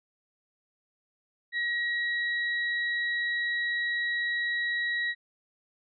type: tone pair together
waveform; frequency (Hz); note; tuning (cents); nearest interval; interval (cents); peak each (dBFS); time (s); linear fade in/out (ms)
sine; 1902 / 3888; A#6 / B7; +34 / -28; octave; 1238; -27 / -37; 1.52-5.15; 50
effects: none